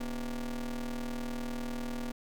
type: ring-modulated tone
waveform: 45% pulse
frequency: 130 Hz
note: C3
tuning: 11 cents flat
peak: -31 dBFS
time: 0-2.12 s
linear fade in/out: 10 ms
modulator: 110 Hz
effects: none